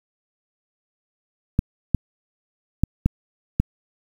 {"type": "clicks", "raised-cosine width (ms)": 5, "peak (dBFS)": -4, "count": 5, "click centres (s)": [1.591, 1.947, 2.836, 3.06, 3.6], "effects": ["7-bit"]}